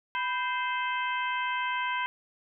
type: harmonic tone with a mistuned harmonic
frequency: 520 Hz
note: C5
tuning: 11 cents flat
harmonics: 2 / 3 / 4 / 5 / 6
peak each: -30 / -34 / -36 / -38 / -40 dBFS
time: 0.15-2.06 s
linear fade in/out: 0 ms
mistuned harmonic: 2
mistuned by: -81 cents
effects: none